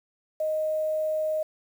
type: tone with quantisation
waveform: sine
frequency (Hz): 622.3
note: D#5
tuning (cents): 0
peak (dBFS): -24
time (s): 0.4-1.43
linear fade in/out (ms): 5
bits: 8
effects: none